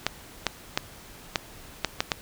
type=clicks; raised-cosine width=0.2 ms; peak=-5 dBFS; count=7; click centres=0.066 / 0.467 / 0.775 / 1.358 / 1.847 / 2.005 / 2.118 s; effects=pink hiss -47 dBFS RMS until 2.21 s